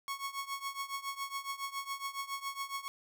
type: tone with tremolo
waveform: sawtooth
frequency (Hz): 1103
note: C#6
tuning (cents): -9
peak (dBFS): -30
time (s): 0.08-2.88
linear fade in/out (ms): 0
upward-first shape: triangle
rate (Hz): 7.2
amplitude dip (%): 90
effects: none